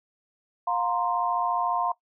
sine chord, F suspended fourth, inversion none, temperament equal with one note detuned, 709.4 / 932.3 / 1046.5 Hz, F5 / Bb5 / C6, +27 / 0 / 0 cents, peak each -28 dBFS, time 0.67-1.92 s, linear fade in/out 5 ms, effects noise-tail reverb RT60 0.1 s tail -18 dB re dry

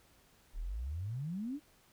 sine exponential sweep, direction up, 33.8 to 311.1 Hz, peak -36 dBFS, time 0.53-1.6 s, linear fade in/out 50 ms, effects pink hiss -66 dBFS RMS until 1.92 s

